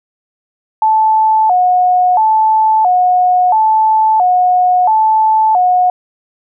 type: tone with vibrato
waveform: sine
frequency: 797 Hz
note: G5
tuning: 28 cents sharp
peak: -7 dBFS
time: 0.82-5.9 s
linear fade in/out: 2 ms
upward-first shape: square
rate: 0.74 Hz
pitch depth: 160 cents each way
effects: none